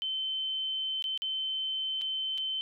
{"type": "tone with dropouts", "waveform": "sine", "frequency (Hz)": 3078, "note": "G7", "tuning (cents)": -32, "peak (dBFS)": -30, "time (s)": [0.02, 2.61], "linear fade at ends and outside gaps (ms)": 0, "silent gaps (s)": [[1.024, 1.041], [1.176, 1.22], [2.013, 2.018], [2.377, 2.381]], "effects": []}